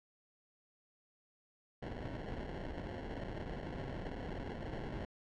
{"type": "noise with sample-and-hold", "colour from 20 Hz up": "pink", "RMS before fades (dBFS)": -43, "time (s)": [1.82, 5.05], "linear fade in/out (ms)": 5, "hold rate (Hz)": 1225, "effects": ["low-pass 3000 Hz 12 dB/octave"]}